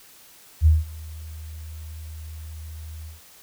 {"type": "tone with ADSR envelope", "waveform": "sine", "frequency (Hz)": 78.5, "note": "D#2", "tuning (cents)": 16, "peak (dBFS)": -10, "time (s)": [0.61, 3.21], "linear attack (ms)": 52, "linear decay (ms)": 180, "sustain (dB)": -24, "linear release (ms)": 150, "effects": ["white hiss -50 dBFS RMS until 3.42 s"]}